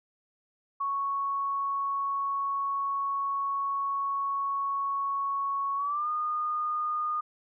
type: tone with pitch glide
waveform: sine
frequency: 1108.7 to 1223.1 Hz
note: C#6 to D#6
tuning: 0 to -30 cents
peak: -27 dBFS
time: 0.8-7.21 s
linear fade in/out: 10 ms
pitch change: +170 cents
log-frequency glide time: 5.76-6.09 s
effects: none